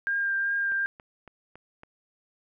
sine tone with vibrato, 1600 Hz, G6, 35 cents sharp, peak -24 dBFS, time 0.07-0.86 s, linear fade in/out 0 ms, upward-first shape triangle, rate 2.6 Hz, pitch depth 18 cents each way
click train, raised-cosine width 0.5 ms, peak -31 dBFS, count 5, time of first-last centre 0.72-1.834 s, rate 3.59 Hz
effects none

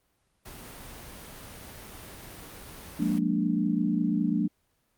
pink noise, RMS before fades -44 dBFS, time 0.45-3.19 s, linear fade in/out 10 ms
sine chord, Bb dominant seventh, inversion second, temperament equal with one note detuned, 178.39 / 207.7 / 233.1 / 293.7 Hz, F3 / Ab3 / Bb3 / D4, +37 / 0 / 0 / 0 cents, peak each -29 dBFS, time 2.99-4.48 s, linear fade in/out 10 ms
effects pink hiss -72 dBFS RMS until 4.97 s + Opus 32 kbps

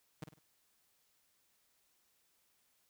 sawtooth tone with echo, 154.6 Hz, D#3, 11 cents flat, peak -36 dBFS, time 0.22-0.24 s, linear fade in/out 5 ms, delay 50 ms, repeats 3, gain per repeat -8 dB, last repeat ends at 0.39 s, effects white hiss -75 dBFS RMS until 2.89 s

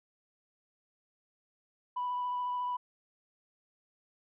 sine tone with vibrato, 988 Hz, B5, in tune, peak -30 dBFS, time 1.96-2.77 s, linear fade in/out 10 ms, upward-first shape sine, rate 14 Hz, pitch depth 11 cents each way, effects tanh soft clip ceiling -28 dBFS

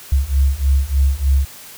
sine beating tone pair, 66.7 / 70 Hz, C2 / C#2, +34 / +18 cents, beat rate 3.3 Hz, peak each -16 / -15 dBFS, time 0.12-1.45 s, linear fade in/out 5 ms, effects white hiss -38 dBFS RMS until 1.77 s

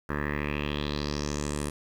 10% pulse tone with low-pass filter sweep, 73.42 Hz, D2, in tune, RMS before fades -31 dBFS, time 0.09-1.7 s, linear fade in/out 5 ms, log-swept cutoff 1500 to 10000 Hz, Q 4.2, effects 9-bit

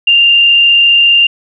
sine tone with frequency modulation, 2794 Hz, F7, in tune, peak -4 dBFS, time 0.07-1.27 s, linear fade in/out 5 ms, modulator 35.1 Hz, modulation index 0.8, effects none

